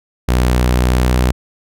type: tone with pitch glide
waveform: sawtooth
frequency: 61.74 to 62.46 Hz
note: B1 to B1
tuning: 0 to +20 cents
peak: -7 dBFS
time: 0.28-1.32 s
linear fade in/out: 10 ms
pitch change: +20 cents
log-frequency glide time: 0.69-1.2 s
effects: none